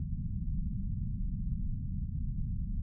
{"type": "low-pass noise", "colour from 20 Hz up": "pink", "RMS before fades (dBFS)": -34, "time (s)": [0, 2.82], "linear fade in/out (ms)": 5, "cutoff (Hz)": 210, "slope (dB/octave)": 48, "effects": []}